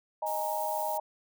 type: chord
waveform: sine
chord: D# suspended fourth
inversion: none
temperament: just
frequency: 622.3 / 829.7 / 933.4 Hz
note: D#5 / G#5 / A#5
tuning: 0 / -2 / +2 cents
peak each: -34 dBFS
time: 0.22-1 s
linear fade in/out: 5 ms
type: noise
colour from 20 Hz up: violet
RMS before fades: -40 dBFS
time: 0.26-0.98 s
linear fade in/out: 10 ms
effects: none